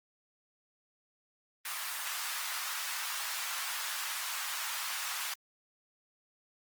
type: high-pass noise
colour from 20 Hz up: pink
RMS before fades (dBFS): -37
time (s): 1.65-5.34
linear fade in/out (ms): 5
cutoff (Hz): 1000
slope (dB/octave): 24
effects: Opus 24 kbps